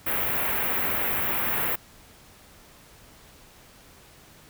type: band-stop noise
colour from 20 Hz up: white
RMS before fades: -26 dBFS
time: 0.06-1.76 s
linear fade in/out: 10 ms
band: 2500 to 14000 Hz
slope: 24 dB/octave
effects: pink hiss -52 dBFS RMS until 4.49 s